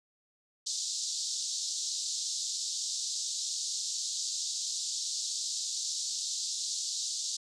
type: band-pass noise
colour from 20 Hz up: white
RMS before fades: -35 dBFS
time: 0.66-7.37 s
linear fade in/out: 10 ms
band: 3800 to 7600 Hz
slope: 48 dB/octave
effects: none